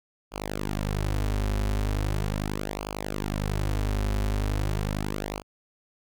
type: tone with flanger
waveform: sawtooth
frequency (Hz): 51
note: G#1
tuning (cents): -31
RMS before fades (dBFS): -28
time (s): 0.31-5.43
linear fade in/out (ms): 50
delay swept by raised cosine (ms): 0.52 to 6.52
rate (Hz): 0.39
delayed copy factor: -0.85
effects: none